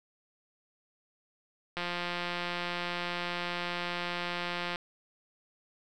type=click train; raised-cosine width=0.3 ms; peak=-18 dBFS; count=524; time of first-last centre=1.77-4.759 s; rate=175 Hz; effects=none